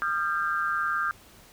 sine tone cluster, 1214 / 1373 / 1587 Hz, D#6 / F6 / G6, -43 / -30 / +21 cents, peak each -29 dBFS, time 0.02-1.11 s, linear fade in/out 0 ms, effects pink hiss -53 dBFS RMS until 1.52 s

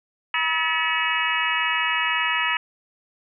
harmonic tone with a mistuned harmonic, 321.9 Hz, E4, 41 cents flat, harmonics 3 / 4 / 5 / 6 / 7 / 8 / 9, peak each -28 / -28 / -28 / -28 / -28 / -28 / -28 dBFS, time 0.34-2.57 s, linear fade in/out 2 ms, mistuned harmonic 5, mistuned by +120 cents, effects none

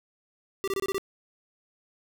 square tone bursts, 390.8 Hz, G4, 5 cents flat, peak -27 dBFS, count 6, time 0.64-0.981 s, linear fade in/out 0 ms, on 36 ms, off 25 ms, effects none

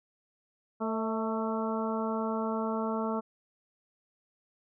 harmonic tone with a mistuned harmonic, 222.6 Hz, A3, 20 cents sharp, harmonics 1 / 2 / 3 / 4 / 5 / 6, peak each -32 / -35 / -37 / -38 / -39 / -40 dBFS, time 0.8-3.21 s, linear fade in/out 20 ms, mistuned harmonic 3, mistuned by -35 cents, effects none

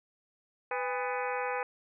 harmonic tone with a mistuned harmonic, 249.4 Hz, B3, 17 cents sharp, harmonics 2 / 3 / 4 / 5 / 6 / 7 / 8 / 9 / 10, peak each -35 / -36 / -39 / -41 / -41 / -43 / -44 / -45 / -43 dBFS, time 0.71-1.63 s, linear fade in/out 2 ms, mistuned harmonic 3, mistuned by +140 cents, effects none

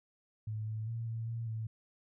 sine tone with pitch steps, 108.2 / 109.3 / 115 / 113.4 / 115.3 / 111.1 Hz, A2 / A2 / A#2 / A#2 / A#2 / A2, -29 / -11 / -23 / -47 / -19 / +17 cents, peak -35 dBFS, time 0.47-1.67 s, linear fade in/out 5 ms, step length 200 ms, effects none

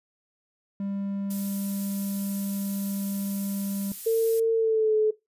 triangle tone, 198.3 Hz, G3, 20 cents sharp, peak -26 dBFS, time 0.8-3.92 s, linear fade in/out 2 ms
violet noise, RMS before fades -35 dBFS, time 1.3-4.4 s, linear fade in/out 5 ms
sine tone with pitch glide, 452.1 to 430.9 Hz, A4 to A4, +47 to -36 cents, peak -19 dBFS, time 4.06-5.11 s, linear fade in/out 10 ms, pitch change -83 cents, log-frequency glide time 4.54-4.95 s
effects noise-tail reverb RT60 0.2 s tail -20 dB re dry + resampled to 32000 Hz

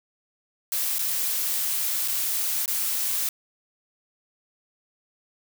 blue noise with dropouts, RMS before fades -26 dBFS, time 0.72-3.29 s, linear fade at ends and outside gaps 2 ms, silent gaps 0.985-0.991 / 2.078-2.082 / 2.659-2.678 s, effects none

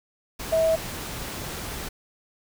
sine tone in noise, 647 Hz, E5, 32 cents flat, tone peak -18 dBFS, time 0.52-0.76 s, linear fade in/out 10 ms, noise pink, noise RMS -34 dBFS, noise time 0.39-1.89 s, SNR +13 dB, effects none

